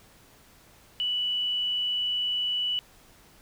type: tone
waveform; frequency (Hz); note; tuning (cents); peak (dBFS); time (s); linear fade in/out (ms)
sine; 2960; F#7; 0; -25; 1-2.79; 0
effects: pink hiss -56 dBFS RMS until 3.41 s